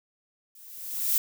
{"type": "noise with level ramp", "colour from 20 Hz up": "violet", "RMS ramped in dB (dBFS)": [-52, -22], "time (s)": [0.55, 1.18], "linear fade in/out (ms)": 2, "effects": []}